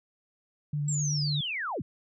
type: tone with vibrato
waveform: sine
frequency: 146.83 Hz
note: D3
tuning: in tune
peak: -27 dBFS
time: 0.73-1.41 s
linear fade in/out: 5 ms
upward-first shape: sine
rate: 7.7 Hz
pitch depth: 19 cents each way
type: linear sweep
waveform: sine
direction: down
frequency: 7710 to 71.8 Hz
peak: -30 dBFS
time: 0.88-1.82 s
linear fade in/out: 5 ms
effects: none